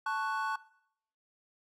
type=chord; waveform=triangle; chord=F# minor; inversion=first; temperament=equal with one note detuned; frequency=880 / 1108.7 / 1485.1 Hz; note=A5 / C#6 / F#6; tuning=0 / 0 / +6 cents; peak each=-33 dBFS; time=0.06-0.56 s; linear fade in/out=5 ms; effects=noise-tail reverb RT60 0.7 s tail -20 dB re dry